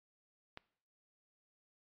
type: click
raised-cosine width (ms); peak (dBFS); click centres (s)
0.3; -30; 0.574
effects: noise-tail reverb RT60 0.6 s tail -21 dB re dry + AAC 64 kbps